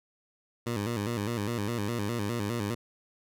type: tone with vibrato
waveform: 15% pulse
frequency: 110 Hz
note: A2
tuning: in tune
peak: -23 dBFS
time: 0.66-2.75 s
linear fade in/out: 10 ms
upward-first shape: square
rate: 4.9 Hz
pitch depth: 130 cents each way
effects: none